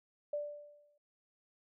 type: tone with exponential decay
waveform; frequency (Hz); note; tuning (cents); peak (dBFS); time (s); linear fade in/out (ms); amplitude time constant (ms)
sine; 587.3; D5; 0; -32; 0.33-0.98; 5; 140
effects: none